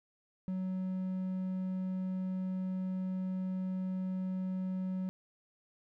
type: tone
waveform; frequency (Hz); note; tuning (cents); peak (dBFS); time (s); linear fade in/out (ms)
triangle; 186.4; F#3; +13; -31; 0.48-5.09; 0
effects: none